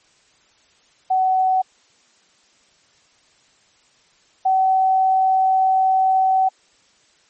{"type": "tone pair in turn", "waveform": "sine", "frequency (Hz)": [752, 759.4], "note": ["F#5", "F#5"], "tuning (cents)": [28, 45], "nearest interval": "unison", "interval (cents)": 17, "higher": "second", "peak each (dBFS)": [-14, -13], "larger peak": "second", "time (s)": [[1.1, 1.62], [4.45, 6.49]], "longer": "second", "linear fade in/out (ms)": 10, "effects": ["white hiss -57 dBFS RMS until 7.29 s", "MP3 32 kbps"]}